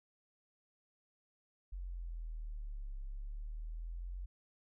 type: exponential two-way sweep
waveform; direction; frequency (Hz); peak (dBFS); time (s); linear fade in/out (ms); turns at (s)
sine; down then up; 46.25 to 33.51 to 46.25; -40; 1.72-4.26; 10; 3.01
effects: none